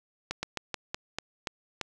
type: slowing click train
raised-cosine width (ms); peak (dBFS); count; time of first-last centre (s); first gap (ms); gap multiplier
0.2; -14; 8; 0.31-1.813; 120; 1.19
effects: none